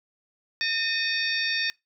harmonic tone with a mistuned harmonic, 911 Hz, A#5, 40 cents flat, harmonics 2 / 3 / 4 / 5 / 6, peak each -28 / -30 / -31 / -32 / -33 dBFS, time 0.61-1.7 s, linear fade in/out 0 ms, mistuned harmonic 3, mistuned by -150 cents, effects noise-tail reverb RT60 0.2 s tail -24 dB re dry

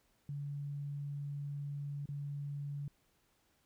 sine tone with dropouts, 143.1 Hz, D3, 45 cents flat, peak -38 dBFS, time 0.29-2.88 s, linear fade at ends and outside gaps 2 ms, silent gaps 2.057-2.088 s, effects pink hiss -74 dBFS RMS until 3.65 s

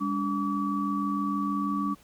sine tone cluster, 200.7 / 287 / 1145 Hz, G3 / D4 / D6, +41 / -40 / -44 cents, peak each -30 dBFS, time 0-1.95 s, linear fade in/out 20 ms, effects pink hiss -58 dBFS RMS until 2.03 s

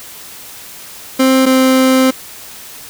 30% pulse tone pair in turn, 262.7 / 261 Hz, C4 / C4, +7 / -4 cents, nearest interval unison, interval 11 cents, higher first, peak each -5 dBFS, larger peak neither, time 1.19-1.46 / 1.46-2.11 s, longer second, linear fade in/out 10 ms, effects white hiss -33 dBFS RMS until 2.89 s

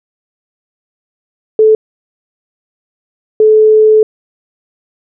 sine tone pair in turn, 435.5 / 432.7 Hz, A4 / A4, -18 / -29 cents, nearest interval unison, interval 11 cents, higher first, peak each -3 dBFS, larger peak neither, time 1.59-1.75 / 3.4-4.03 s, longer second, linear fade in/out 2 ms, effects none

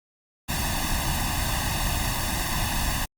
pink noise with comb filter, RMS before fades -26 dBFS, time 0.48-3.06 s, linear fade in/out 20 ms, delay 1.1 ms, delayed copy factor +0.95, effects Opus 48 kbps

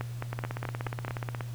two click trains, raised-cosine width 0.5 ms, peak -19 / -18 dBFS, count 19 / 6, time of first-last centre 0.33-1.408 / 0.01-1.081 s, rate 16.7 / 4.67 Hz, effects added 119 Hz sine -35 dBFS peak until 1.54 s + pink hiss -52 dBFS RMS until 1.54 s

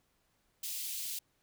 white high-pass noise, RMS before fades -39 dBFS, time 0.63-1.19 s, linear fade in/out 5 ms, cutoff 2800 Hz, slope 24 dB/octave, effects pink hiss -75 dBFS RMS until 1.42 s

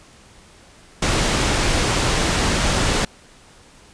pink low-pass noise, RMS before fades -19 dBFS, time 1.02-3.05 s, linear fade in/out 5 ms, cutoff 8400 Hz, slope 12 dB/octave, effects pink hiss -48 dBFS RMS until 3.93 s + resampled to 22050 Hz

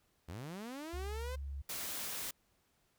sawtooth linear sweep, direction up, 73.42 to 523.3 Hz, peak -39 dBFS, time 0.28-1.36 s, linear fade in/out 10 ms
sine tone, 69.3 Hz, C#2, in tune, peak -39 dBFS, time 0.93-1.62 s, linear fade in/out 10 ms
white noise, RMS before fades -41 dBFS, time 1.69-2.31 s, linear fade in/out 5 ms
effects pink hiss -75 dBFS RMS until 2.98 s

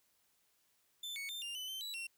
40% pulse tone with pitch steps, 3534 / 2221 / 3585 / 2801 / 3012 / 3094 / 3931 / 2728 Hz, A7 / C#7 / A7 / F7 / F#7 / G7 / B7 / F7, +7 / +3 / +32 / +4 / +30 / -23 / -9 / -41 cents, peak -40 dBFS, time 1.03-2.07 s, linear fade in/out 5 ms, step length 130 ms, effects white hiss -75 dBFS RMS until 2.17 s

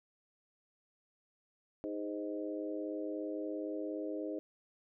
harmonic tone with a mistuned harmonic, 103.83 Hz, G#2, in tune, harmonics 3 / 4 / 5 / 6, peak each -39 / -43 / -43 / -45 dBFS, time 1.84-4.39 s, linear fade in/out 0 ms, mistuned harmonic 4, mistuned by -28 cents, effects none

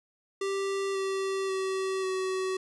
square tone with pitch steps, 392 / 386.8 / 381.7 / 376.7 Hz, G4 / G4 / G4 / F#4, 0 / -23 / -46 / +31 cents, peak -29 dBFS, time 0.41-2.57 s, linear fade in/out 5 ms, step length 540 ms, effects resampled to 22050 Hz

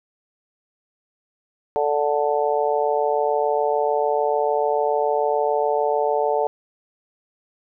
harmonic tone, 146.83 Hz, D3, in tune, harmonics 3 / 4 / 5 / 6, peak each -22 / -23 / -24 / -25 dBFS, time 1.76-6.47 s, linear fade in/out 0 ms, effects none

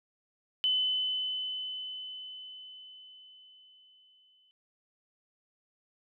sine tone with exponential decay, 3023 Hz, F#7, 36 cents sharp, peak -24 dBFS, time 0.64-4.51 s, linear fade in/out 0 ms, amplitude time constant 840 ms, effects none

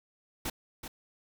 pink noise with echo, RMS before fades -34 dBFS, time 0.45-0.5 s, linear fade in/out 5 ms, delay 380 ms, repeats 1, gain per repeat -8 dB, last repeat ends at 0.88 s, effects none

